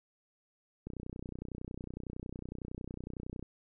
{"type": "click train", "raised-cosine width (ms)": 3, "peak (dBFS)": -28, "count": 80, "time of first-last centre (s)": [0.87, 3.427], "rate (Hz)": 30.9, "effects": []}